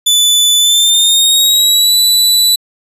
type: tone with pitch glide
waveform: sawtooth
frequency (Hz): 3490 to 3963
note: A7 to B7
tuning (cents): -15 to +5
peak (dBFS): -4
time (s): 0.06-2.56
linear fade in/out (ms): 10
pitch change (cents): +220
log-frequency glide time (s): 0.58-1.95
effects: resampled to 32000 Hz